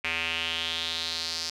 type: tone with band-pass filter sweep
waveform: square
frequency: 82.41 Hz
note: E2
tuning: in tune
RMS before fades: -31 dBFS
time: 0.04-1.5 s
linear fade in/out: 5 ms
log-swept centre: 2400 to 5000 Hz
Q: 4.2
effects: none